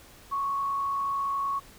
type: tone with frequency modulation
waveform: sine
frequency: 1108.7 Hz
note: C#6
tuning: in tune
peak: -26 dBFS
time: 0.31-1.6 s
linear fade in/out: 20 ms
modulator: 50.5 Hz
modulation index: 0.33
effects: pink hiss -52 dBFS RMS until 1.78 s